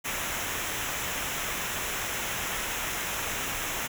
pink noise with comb filter, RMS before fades -32 dBFS, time 0.04-3.88 s, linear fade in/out 20 ms, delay 0.22 ms, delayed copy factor -0.65, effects none

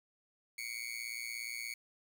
sawtooth tone with amplitude modulation, 2217 Hz, C#7, in tune, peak -32 dBFS, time 0.58-1.74 s, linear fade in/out 5 ms, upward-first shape sine, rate 117 Hz, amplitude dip 95%, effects 10-bit

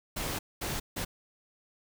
pink noise bursts at uneven times, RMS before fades -34 dBFS, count 3, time 0.16-0.39 / 0.61-0.8 / 0.96-1.05 s, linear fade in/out 10 ms, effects none

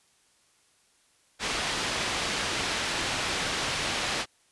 white low-pass noise, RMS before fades -30 dBFS, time 1.39-4.26 s, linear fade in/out 50 ms, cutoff 4100 Hz, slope 12 dB/octave, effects white hiss -65 dBFS RMS until 4.51 s + resampled to 24000 Hz

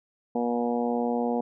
harmonic tone, 119.8 Hz, A#2, 48 cents sharp, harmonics 2 / 3 / 4 / 5 / 6 / 7 / 8, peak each -27 / -37 / -29 / -37 / -32 / -35 / -43 dBFS, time 0.35-1.41 s, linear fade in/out 5 ms, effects none

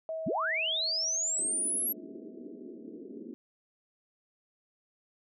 sine tone with exponential decay, 643 Hz, E5, 43 cents flat, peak -32 dBFS, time 0.09-3.18 s, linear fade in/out 1 ms, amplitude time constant 670 ms
sine linear sweep, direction up, 110 to 11700 Hz, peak -28 dBFS, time 0.26-1.93 s, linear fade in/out 10 ms
pink band-pass noise, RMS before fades -45 dBFS, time 1.39-3.34 s, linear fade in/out 0 ms, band 220 to 420 Hz, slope 48 dB/octave
effects none

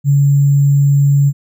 sine tone with sample-and-hold, 141.4 Hz, C#3, 35 cents sharp, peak -7 dBFS, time 0.04-1.33 s, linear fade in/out 50 ms, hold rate 7350 Hz, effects none

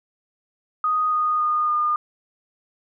sine tone with pitch steps, 1244.5 / 1234.5 / 1224.5 / 1214.7 Hz, D#6 / D#6 / D#6 / D#6, 0 / -14 / -28 / -42 cents, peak -18 dBFS, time 0.84-1.96 s, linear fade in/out 2 ms, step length 280 ms, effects none

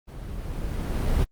brown noise with level ramp, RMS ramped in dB -38 to -21 dBFS, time 0.07-1.25 s, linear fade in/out 20 ms, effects Opus 24 kbps

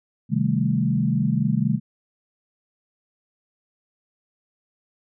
sine chord, A half-diminished seventh, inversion first, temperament equal, 130.81 / 155.56 / 196 / 220 Hz, C3 / Eb3 / G3 / A3, 0 / 0 / 0 / 0 cents, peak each -24 dBFS, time 0.29-1.8 s, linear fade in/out 50 ms, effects none

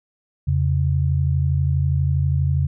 sine tone pair together, 84.7 / 137.06 Hz, E2 / C#3, +48 / -19 cents, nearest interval minor sixth, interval 833 cents, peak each -19 dBFS, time 0.47-2.67 s, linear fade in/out 10 ms, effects none

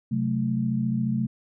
sine chord, F# diminished, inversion second, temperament equal with one note detuned, 130.81 / 185 / 219.4 Hz, C3 / F#3 / A3, 0 / 0 / -5 cents, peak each -27 / -30 / -25 dBFS, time 0.11-1.27 s, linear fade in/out 10 ms, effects none

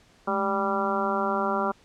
harmonic tone with a mistuned harmonic, 196 Hz, G3, in tune, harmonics 1 / 2 / 3 / 4 / 5 / 6 / 7, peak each -31 / -31 / -31 / -31 / -31 / -31 / -31 dBFS, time 0.27-1.72 s, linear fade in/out 10 ms, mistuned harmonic 1, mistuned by +130 cents, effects pink hiss -58 dBFS RMS until 1.84 s + low-pass 7000 Hz 12 dB/octave

